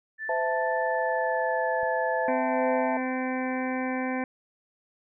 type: tone with pitch glide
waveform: sine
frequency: 1760 to 1719.8 Hz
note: A6 to A6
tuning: 0 to -40 cents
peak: -31 dBFS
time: 0.18-2.31 s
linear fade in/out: 50 ms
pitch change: -40 cents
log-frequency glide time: 0.8-1.91 s
type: chord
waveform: sine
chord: A minor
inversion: first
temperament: equal with one note detuned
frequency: 512.5 / 659.3 / 880 Hz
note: C5 / E5 / A5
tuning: -36 / 0 / 0 cents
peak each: -29 dBFS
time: 0.29-2.97 s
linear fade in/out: 2 ms
type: click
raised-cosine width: 5 ms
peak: -37 dBFS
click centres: 1.832 s
type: harmonic tone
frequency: 257.3 Hz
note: C4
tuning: 29 cents flat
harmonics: 1 / 2 / 3 / 4 / 6 / 7 / 8 / 9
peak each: -29 / -34 / -35 / -39 / -40 / -39 / -42 / -40 dBFS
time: 2.28-4.24 s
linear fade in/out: 2 ms
effects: none